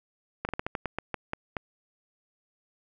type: slowing click train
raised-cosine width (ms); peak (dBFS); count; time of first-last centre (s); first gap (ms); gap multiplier
0.5; -15; 11; 0.45-1.568; 39; 1.22
effects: none